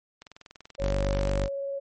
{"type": "click train", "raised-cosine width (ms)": 0.2, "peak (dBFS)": -28, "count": 23, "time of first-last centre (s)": [0.22, 1.283], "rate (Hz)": 20.7}
{"type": "tone with vibrato", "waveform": "sine", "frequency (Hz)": 554.4, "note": "C#5", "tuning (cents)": 0, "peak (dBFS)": -29, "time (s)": [0.78, 1.8], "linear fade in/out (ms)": 20, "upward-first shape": "triangle", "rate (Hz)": 19, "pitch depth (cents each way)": 13}
{"type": "tone", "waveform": "sawtooth", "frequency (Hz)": 48.61, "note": "G1", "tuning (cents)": -14, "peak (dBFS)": -21, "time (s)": [0.79, 1.49], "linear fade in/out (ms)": 50}
{"effects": ["MP3 32 kbps"]}